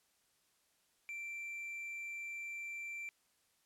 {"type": "tone", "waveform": "triangle", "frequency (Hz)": 2349, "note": "D7", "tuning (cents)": 0, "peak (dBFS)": -40, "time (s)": [1.09, 3.09], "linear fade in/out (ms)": 0, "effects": ["white hiss -75 dBFS RMS until 3.65 s", "low-pass 12000 Hz 12 dB/octave"]}